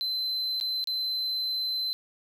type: tone with dropouts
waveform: triangle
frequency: 4064 Hz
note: B7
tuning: 49 cents sharp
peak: -26 dBFS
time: 0.01-1.93 s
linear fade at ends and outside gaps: 0 ms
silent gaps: 0.601-0.611 / 0.841-0.873 s
effects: none